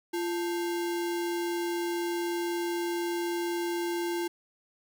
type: tone with sample-and-hold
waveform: sine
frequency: 344.5 Hz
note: F4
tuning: 24 cents flat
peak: -28 dBFS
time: 0.13-4.28 s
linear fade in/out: 10 ms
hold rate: 1225 Hz
effects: none